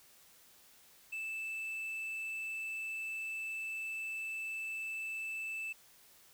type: tone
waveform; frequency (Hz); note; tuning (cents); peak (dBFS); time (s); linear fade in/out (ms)
triangle; 2637; E7; 0; -36; 1.12-5.73; 10
effects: white hiss -62 dBFS RMS until 6.33 s